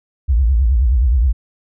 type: tone with vibrato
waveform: sine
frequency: 61.74 Hz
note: B1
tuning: in tune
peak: -10 dBFS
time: 0.28-1.33 s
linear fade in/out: 20 ms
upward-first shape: triangle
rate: 9.5 Hz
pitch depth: 290 cents each way
effects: none